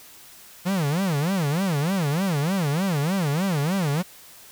45% pulse tone with vibrato, 166.8 Hz, E3, 21 cents sharp, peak -21 dBFS, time 0.65-4.03 s, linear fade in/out 20 ms, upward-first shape sine, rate 3.3 Hz, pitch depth 300 cents each way, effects white hiss -47 dBFS RMS until 4.51 s

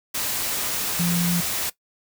sine tone in noise, 173.6 Hz, F3, 10 cents flat, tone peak -20 dBFS, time 0.99-1.41 s, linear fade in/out 10 ms, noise white, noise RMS -26 dBFS, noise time 0.14-1.7 s, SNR +3 dB, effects noise-tail reverb RT60 0.1 s tail -17 dB re dry

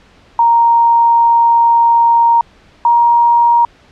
sine tone pair in turn, 932.3 / 942.6 Hz, A#5 / A#5, 0 / +19 cents, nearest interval unison, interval 19 cents, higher second, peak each -6 dBFS, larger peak neither, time 0.39-2.41 / 2.85-3.65 s, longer first, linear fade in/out 2 ms, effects pink hiss -46 dBFS RMS until 3.91 s + low-pass 4000 Hz 12 dB/octave

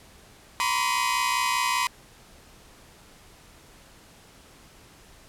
sawtooth tone cluster, 956 / 1021 / 1139 / 2497 Hz, A#5 / C6 / C#6 / D#7, +43 / -43 / +47 / +6 cents, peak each -25 / -22 / -27 / -28 dBFS, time 0.6-1.87 s, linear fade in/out 0 ms, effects pink hiss -52 dBFS RMS until 5.28 s + low-pass 12000 Hz 12 dB/octave

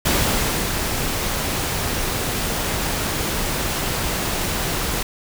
pink noise with ADSR envelope, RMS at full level -18 dBFS, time 0.05-5.03 s, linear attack 8 ms, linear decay 610 ms, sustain -5 dB, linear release 4 ms, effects none

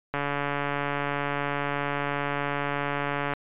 click train, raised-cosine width 0.5 ms, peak -13 dBFS, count 458, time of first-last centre 0.14-3.336 s, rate 143 Hz, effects resampled to 8000 Hz

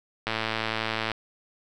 click train, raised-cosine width 0.3 ms, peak -11 dBFS, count 95, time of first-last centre 0.27-1.117 s, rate 111 Hz, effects none

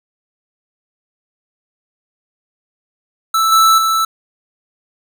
square tone with level steps, 1318.5 Hz, E6, in tune, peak -12 / -8 / -13 dBFS, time 3.34-4.05 s, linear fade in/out 5 ms, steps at 3.52 / 3.78 s, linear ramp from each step 2 ms, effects none

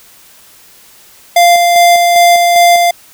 square tone with tremolo, 695 Hz, F5, 9 cents flat, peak -4 dBFS, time 1.36-2.91 s, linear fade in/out 5 ms, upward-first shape square, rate 2.5 Hz, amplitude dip 30%, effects white hiss -41 dBFS RMS until 3.13 s

